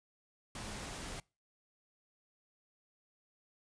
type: tone in noise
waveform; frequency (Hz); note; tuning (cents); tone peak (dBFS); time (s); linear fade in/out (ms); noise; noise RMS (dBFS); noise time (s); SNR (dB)
sine; 208.9; G#3; +10; -51; 0.59-0.86; 2; pink; -44; 0.55-1.2; -10
effects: noise-tail reverb RT60 0.3 s tail -25 dB re dry + resampled to 22050 Hz